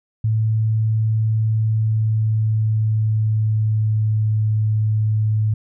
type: tone with pitch glide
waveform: sine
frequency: 110 to 107.99 Hz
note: A2 to A2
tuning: 0 to -32 cents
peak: -15 dBFS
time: 0.24-5.54 s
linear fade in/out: 5 ms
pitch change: -32 cents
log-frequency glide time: 1.49-4.45 s
effects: none